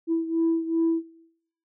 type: beating tone pair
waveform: sine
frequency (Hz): 328.5 / 331.1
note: E4 / E4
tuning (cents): -6 / +8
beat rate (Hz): 2.6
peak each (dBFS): -22 / -26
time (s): 0.07-1.03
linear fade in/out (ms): 50
effects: noise-tail reverb RT60 0.8 s tail -20 dB re dry + tanh soft clip ceiling -16 dBFS